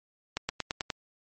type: accelerating click train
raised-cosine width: 0.2 ms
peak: -12 dBFS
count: 6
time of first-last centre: 0.37-0.902 s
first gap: 120 ms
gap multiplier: 0.94
effects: MP3 32 kbps